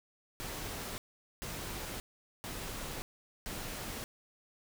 pink noise bursts, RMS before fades -41 dBFS, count 4, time 0.4-4.04 s, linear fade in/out 0 ms, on 580 ms, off 440 ms, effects none

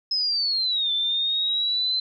sine linear two-way sweep, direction down then up, 5160 to 3520 to 4080 Hz, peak -21 dBFS, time 0.11-2 s, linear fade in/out 5 ms, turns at 0.92 s, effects none

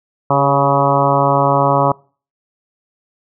harmonic tone with a mistuned harmonic, 139.9 Hz, C#3, 16 cents sharp, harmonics 1 / 2 / 3 / 4 / 5 / 6 / 7 / 8 / 9, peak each -18 / -22 / -23 / -17 / -19 / -20 / -18 / -19 / -23 dBFS, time 0.3-1.92 s, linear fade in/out 5 ms, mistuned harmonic 3, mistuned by -51 cents, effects noise-tail reverb RT60 0.4 s tail -24 dB re dry

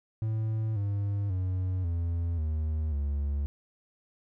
triangle tone with pitch steps, 110 / 100.87 / 92.5 / 84.82 / 77.78 / 71.33 Hz, A2 / G2 / F#2 / E2 / D#2 / D2, 0 / +50 / 0 / +50 / 0 / -50 cents, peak -25 dBFS, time 0.22-3.46 s, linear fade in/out 0 ms, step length 540 ms, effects none

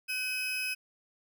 35% pulse tone pair together, 1512.7 / 2544 Hz, F#6 / D#7, +38 / +38 cents, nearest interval major sixth, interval 900 cents, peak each -40 / -30 dBFS, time 0.08-0.75 s, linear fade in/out 20 ms, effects none

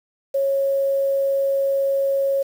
sine tone with quantisation, 549 Hz, C#5, 17 cents flat, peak -17 dBFS, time 0.34-2.43 s, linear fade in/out 10 ms, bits 7, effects none

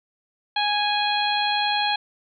harmonic tone, 829 Hz, G#5, 3 cents flat, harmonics 1 / 2 / 3 / 4 / 5, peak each -23 / -29 / -29 / -27 / -28 dBFS, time 0.56-1.96 s, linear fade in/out 5 ms, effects none

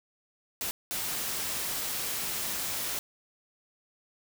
white noise bursts at uneven times, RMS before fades -33 dBFS, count 2, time 0.61-0.71 / 0.91-2.99 s, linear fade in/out 0 ms, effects none

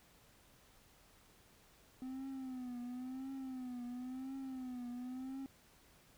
triangle tone with vibrato, 255.6 Hz, C4, 40 cents flat, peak -40 dBFS, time 2.02-5.46 s, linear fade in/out 0 ms, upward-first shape triangle, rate 0.96 Hz, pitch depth 100 cents each way, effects pink hiss -66 dBFS RMS until 6.17 s

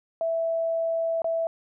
sine tone with dropouts, 659.3 Hz, E5, in tune, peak -23 dBFS, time 0.21-1.47 s, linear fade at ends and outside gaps 1 ms, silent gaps 1.219-1.244 s, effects none

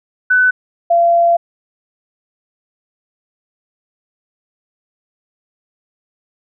sine tone pair in turn, 1501 / 684.2 Hz, F#6 / F5, +24 / -36 cents, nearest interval octave + major second, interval 1360 cents, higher first, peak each -8 dBFS, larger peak neither, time 0.3-0.51 / 0.9-1.37 s, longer second, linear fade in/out 10 ms, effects none

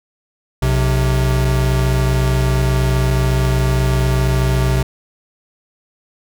square tone pair together, 60.93 / 129.1 Hz, B1 / C3, -23 / -23 cents, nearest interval octave + minor second, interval 1300 cents, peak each -17 / -16 dBFS, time 0.62-4.83 s, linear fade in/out 5 ms, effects none

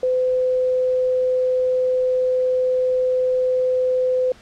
sine tone, 509 Hz, C5, 48 cents flat, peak -16 dBFS, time 0.03-4.32 s, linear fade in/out 2 ms, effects pink hiss -48 dBFS RMS until 4.41 s + low-pass 6000 Hz 12 dB/octave

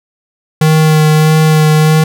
square tone with vibrato, 155.56 Hz, D#3, in tune, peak -6 dBFS, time 0.61-2.04 s, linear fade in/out 5 ms, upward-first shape sine, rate 1.6 Hz, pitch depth 15 cents each way, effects none

